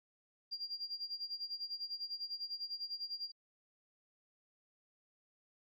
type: tone with tremolo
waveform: sine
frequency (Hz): 4770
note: D8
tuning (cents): +26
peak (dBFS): -36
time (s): 0.51-3.32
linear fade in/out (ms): 20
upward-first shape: sine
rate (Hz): 10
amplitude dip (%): 85
effects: tanh soft clip ceiling -32 dBFS + AAC 48 kbps